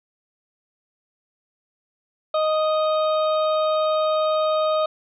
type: harmonic tone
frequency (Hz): 622.3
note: D#5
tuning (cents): 0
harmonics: 1 / 2 / 4 / 5 / 6 / 7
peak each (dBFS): -19 / -24 / -41 / -41 / -35 / -44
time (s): 2.34-4.86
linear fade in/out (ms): 5
effects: none